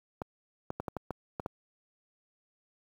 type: clicks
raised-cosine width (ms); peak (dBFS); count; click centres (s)
1; -20; 8; 0.218 / 0.704 / 0.8 / 0.882 / 0.967 / 1.107 / 1.398 / 1.461
effects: high-pass 60 Hz 12 dB/octave + 9-bit